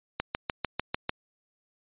click train, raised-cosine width 0.3 ms, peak -11 dBFS, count 7, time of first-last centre 0.2-1.094 s, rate 6.71 Hz, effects resampled to 8000 Hz

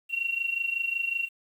sine tone with amplitude modulation, 2741 Hz, F7, 33 cents flat, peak -23 dBFS, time 0.09-1.29 s, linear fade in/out 50 ms, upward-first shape sine, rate 25.4 Hz, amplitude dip 75%, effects 9-bit

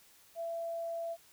sine tone, 670 Hz, E5, 28 cents sharp, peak -35 dBFS, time 0.35-1.17 s, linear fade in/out 50 ms, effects white hiss -62 dBFS RMS until 1.32 s

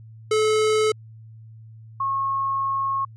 square / sine tone pair in turn, 432.1 / 1088.8 Hz, A4 / C#6, -31 / -31 cents, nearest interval octave + major third, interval 1600 cents, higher second, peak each -18 / -21 dBFS, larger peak first, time 0.31-0.92 / 2-3.05 s, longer second, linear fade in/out 5 ms, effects added 111 Hz sine -41 dBFS peak until 3.16 s + resampled to 22050 Hz

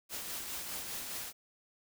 white noise with tremolo, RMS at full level -39 dBFS, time 0.09-1.33 s, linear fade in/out 50 ms, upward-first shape triangle, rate 4.9 Hz, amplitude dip 40%, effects none

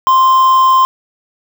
triangle tone with quantisation, 1046.5 Hz, C6, in tune, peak -4 dBFS, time 0.07-0.85 s, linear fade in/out 0 ms, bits 4, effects none

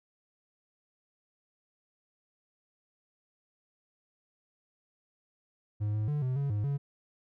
triangle tone with pitch steps, 104.8 / 106.9 / 147.9 / 128.3 / 140.5 / 104 / 141.1 Hz, G#2 / A2 / D3 / C3 / C#3 / G#2 / C#3, +16 / -49 / +13 / -34 / +24 / +3 / +31 cents, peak -26 dBFS, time 5.8-6.78 s, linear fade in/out 20 ms, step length 140 ms, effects none

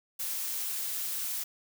blue noise, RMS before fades -34 dBFS, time 0.19-1.44 s, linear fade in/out 10 ms, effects none

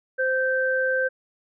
sine tone pair together, 519.9 / 1558 Hz, C5 / G6, -11 / -11 cents, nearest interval octave + perfect fifth, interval 1900 cents, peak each -23 dBFS, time 0.18-1.09 s, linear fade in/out 20 ms, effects none

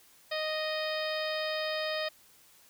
harmonic tone, 621 Hz, D#5, 3 cents flat, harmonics 1 / 2 / 3 / 4 / 5 / 6 / 7 / 8, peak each -33 / -41 / -38 / -42 / -43 / -41 / -45 / -42 dBFS, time 0.31-2.09 s, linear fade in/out 10 ms, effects white hiss -60 dBFS RMS until 2.69 s

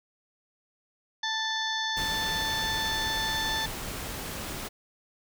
harmonic tone, 882 Hz, A5, 4 cents sharp, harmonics 1 / 2 / 4 / 5 / 6 / 7, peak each -34 / -32 / -32 / -38 / -42 / -42 dBFS, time 1.23-3.66 s, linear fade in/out 5 ms
pink noise, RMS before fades -36 dBFS, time 1.96-4.69 s, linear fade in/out 20 ms
effects none

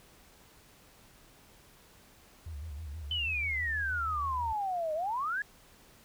sine tone with vibrato, 76 Hz, D#2, 40 cents flat, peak -38 dBFS, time 2.46-4.53 s, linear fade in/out 5 ms, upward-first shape square, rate 6.2 Hz, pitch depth 110 cents each way
sine exponential two-way sweep, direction down then up, 3072 to 605 to 1727 Hz, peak -30 dBFS, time 3.11-5.42 s, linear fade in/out 2 ms, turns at 4.94 s
effects pink hiss -59 dBFS RMS until 6.04 s

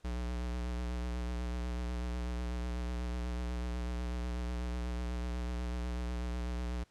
square tone with vibrato, 60.4 Hz, B1, 38 cents flat, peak -35 dBFS, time 0.04-6.84 s, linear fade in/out 10 ms, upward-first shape sine, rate 8.1 Hz, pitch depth 35 cents each way, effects pink hiss -69 dBFS RMS until 6.9 s + low-pass 8000 Hz 12 dB/octave

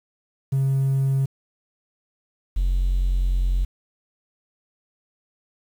triangle tone pair in turn, 135.3 / 44.94 Hz, C#3 / F#1, -42 / -50 cents, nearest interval octave + perfect fifth, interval 1908 cents, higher first, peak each -15 dBFS, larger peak neither, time 0.52-1.26 / 2.56-3.65 s, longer second, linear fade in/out 10 ms, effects tanh soft clip ceiling -13 dBFS + 8-bit

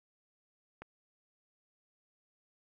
click, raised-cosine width 0.5 ms, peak -30 dBFS, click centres 0.82 s, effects none

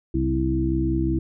harmonic tone with a mistuned harmonic, 65.5 Hz, C2, 2 cents sharp, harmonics 1 / 2 / 3 / 4 / 5, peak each -25 / -27 / -32 / -30 / -23 dBFS, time 0.14-1.19 s, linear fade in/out 5 ms, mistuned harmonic 2, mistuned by +45 cents, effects none

